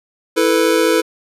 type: chord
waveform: square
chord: E suspended fourth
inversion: none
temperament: just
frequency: 329.6 / 439.5 / 494.4 Hz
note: E4 / A4 / B4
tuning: 0 / -2 / +2 cents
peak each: -17 dBFS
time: 0.36-1.02 s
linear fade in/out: 20 ms
effects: resampled to 32000 Hz